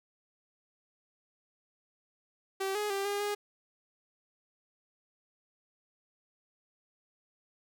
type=tone with pitch steps; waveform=sawtooth; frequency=386.8 / 418.2 / 394.3 / 405.9 / 412.1 Hz; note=G4 / G#4 / G4 / G#4 / G#4; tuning=-23 / +12 / +10 / -40 / -13 cents; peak=-27 dBFS; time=2.6-3.35 s; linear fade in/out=10 ms; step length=150 ms; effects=none